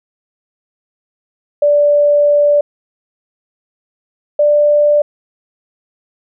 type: tone pair in turn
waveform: sine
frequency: 584 / 589.8 Hz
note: D5 / D5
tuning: -10 / +7 cents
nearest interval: unison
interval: 17 cents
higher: second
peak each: -7 dBFS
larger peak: neither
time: 1.62-2.61 / 4.39-5.02 s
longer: first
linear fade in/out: 5 ms
effects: none